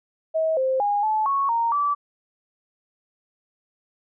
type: tone with pitch steps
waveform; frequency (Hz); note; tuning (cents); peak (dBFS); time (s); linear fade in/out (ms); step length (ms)
sine; 640 / 524 / 819 / 865 / 1106 / 927 / 1157; D#5 / C5 / G#5 / A5 / C#6 / A#5 / D6; +49 / +2 / -24 / -30 / -4 / -10 / -26; -19; 0.34-1.95; 20; 230
effects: none